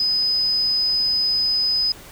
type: tone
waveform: sine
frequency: 5020 Hz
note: D#8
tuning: 15 cents sharp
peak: -17 dBFS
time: 0-1.92 s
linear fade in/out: 2 ms
effects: pink hiss -42 dBFS RMS until 2.11 s